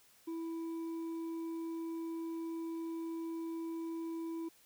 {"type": "tone with hard clipping", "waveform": "sine", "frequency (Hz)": 329.6, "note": "E4", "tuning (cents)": 0, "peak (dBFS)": -39, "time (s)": [0.27, 4.49], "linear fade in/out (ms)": 10, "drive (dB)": 4, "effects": ["white hiss -65 dBFS RMS until 4.65 s"]}